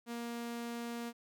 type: tone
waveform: sawtooth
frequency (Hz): 235.5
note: A#3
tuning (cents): +18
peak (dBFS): -35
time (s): 0.06-1.13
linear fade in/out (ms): 50
effects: none